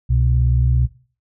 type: tone pair together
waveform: sine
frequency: 65.41 / 123.36 Hz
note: C2 / B2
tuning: 0 / -2 cents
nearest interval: major seventh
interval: 1098 cents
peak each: -15 / -16 dBFS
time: 0.09-0.87 s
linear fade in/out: 20 ms
effects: noise-tail reverb RT60 0.4 s tail -18 dB re dry + tanh soft clip ceiling -5 dBFS